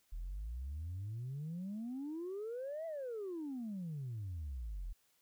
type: exponential two-way sweep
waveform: sine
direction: up then down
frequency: 38.73 to 669 to 38.73 Hz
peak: -38 dBFS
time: 0.12-4.93 s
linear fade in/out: 10 ms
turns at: 2.86 s
effects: tanh soft clip ceiling -37 dBFS + white hiss -74 dBFS RMS until 5.21 s